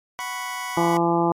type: chord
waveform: 25% pulse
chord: F# suspended fourth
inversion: none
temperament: just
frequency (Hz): 740 / 986.7 / 1110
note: F#5 / B5 / C#6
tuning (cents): 0 / -2 / +2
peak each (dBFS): -32 / -26 / -31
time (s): 0.19-0.97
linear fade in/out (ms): 0
type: harmonic tone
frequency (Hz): 169.8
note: F3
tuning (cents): -48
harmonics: 1 / 2 / 3 / 4 / 5 / 6 / 7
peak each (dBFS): -25 / -21 / -29 / -27 / -23 / -28 / -30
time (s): 0.77-1.32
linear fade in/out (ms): 2
effects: MP3 64 kbps